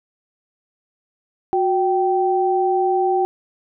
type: tone pair together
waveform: sine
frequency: 366.2 / 776.7 Hz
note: F#4 / G5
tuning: -18 / -16 cents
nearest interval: octave + minor second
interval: 1302 cents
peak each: -18 dBFS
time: 1.53-3.25 s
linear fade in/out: 0 ms
effects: none